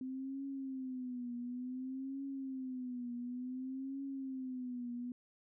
sine tone with vibrato, 257.3 Hz, C4, 29 cents flat, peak -39 dBFS, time 0.01-5.12 s, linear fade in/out 2 ms, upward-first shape triangle, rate 0.56 Hz, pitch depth 120 cents each way, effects none

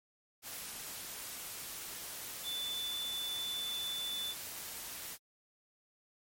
sine tone in noise, 3501 Hz, A7, 9 cents flat, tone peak -36 dBFS, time 2.43-4.35 s, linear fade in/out 50 ms, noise white, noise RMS -44 dBFS, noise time 0.42-5.18 s, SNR +5 dB, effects MP3 64 kbps

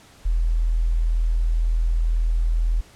sine tone, 41 Hz, E1, 9 cents flat, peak -17 dBFS, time 0.25-2.81 s, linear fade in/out 10 ms, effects pink hiss -50 dBFS RMS until 2.95 s + low-pass 10000 Hz 12 dB/octave

